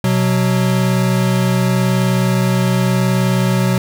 square tone pair together, 125.86 / 185 Hz, B2 / F#3, +33 / 0 cents, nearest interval perfect fifth, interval 667 cents, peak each -16 dBFS, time 0.04-3.78 s, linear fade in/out 2 ms, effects 8-bit

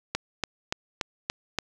click train, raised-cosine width 0.2 ms, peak -9 dBFS, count 6, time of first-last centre 0.15-1.587 s, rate 3.48 Hz, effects none

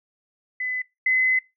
sine tone pair in turn, 2011 / 2033 Hz, B6 / B6, +31 / +50 cents, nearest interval unison, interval 19 cents, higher second, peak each -25 / -17 dBFS, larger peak second, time 0.6-0.82 / 1.06-1.39 s, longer second, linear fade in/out 5 ms, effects noise-tail reverb RT60 0.2 s tail -19 dB re dry

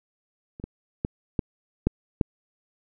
clicks, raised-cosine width 3 ms, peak -27 / -20 / -12 / -10 / -7 / -7 dBFS, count 6, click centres 0.599 / 0.64 / 1.049 / 1.392 / 1.87 / 2.212 s, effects none

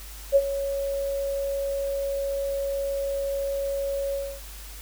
sine tone with ADSR envelope, 554.4 Hz, C#5, in tune, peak -12 dBFS, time 0.32-4.41 s, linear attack 38 ms, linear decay 50 ms, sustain -13 dB, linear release 270 ms, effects added 50 Hz sine -40 dBFS peak until 4.81 s + white hiss -44 dBFS RMS until 4.81 s

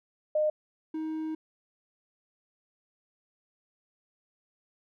sine / triangle tone pair in turn, 611 / 315 Hz, D#5 / D#4, -32 / +21 cents, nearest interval major seventh, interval 1147 cents, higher first, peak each -23 / -29 dBFS, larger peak first, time 0.35-0.5 / 0.94-1.35 s, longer second, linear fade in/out 5 ms, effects none

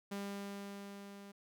sawtooth tone with level ramp, 200 Hz, G3, 35 cents sharp, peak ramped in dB -35 to -47 dBFS, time 0.11-1.32 s, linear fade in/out 10 ms, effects none

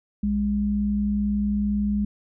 sine tone pair together, 61.1 / 205.5 Hz, B1 / G#3, -18 / -18 cents, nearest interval octave + major sixth, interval 2100 cents, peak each -29 / -21 dBFS, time 0.23-2.05 s, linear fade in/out 5 ms, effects none

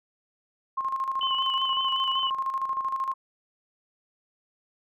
sine tone with tremolo, 1067 Hz, C6, 34 cents sharp, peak -24 dBFS, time 0.77-3.14 s, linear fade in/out 10 ms, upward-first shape square, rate 13 Hz, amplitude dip 55%
sine tone with vibrato, 3000 Hz, F#7, 23 cents sharp, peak -26 dBFS, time 1.21-2.3 s, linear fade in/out 2 ms, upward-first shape sine, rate 5.3 Hz, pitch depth 36 cents each way
effects none

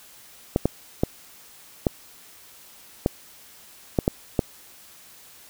clicks, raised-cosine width 2 ms, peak -5 dBFS, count 8, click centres 0.561 / 0.656 / 1.035 / 1.868 / 3.061 / 3.988 / 4.079 / 4.392 s, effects white hiss -49 dBFS RMS until 5.49 s

